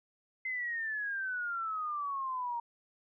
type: exponential sweep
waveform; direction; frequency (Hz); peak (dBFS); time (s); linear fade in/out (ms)
sine; down; 2076 to 932.3; -33; 0.45-2.6; 5
effects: none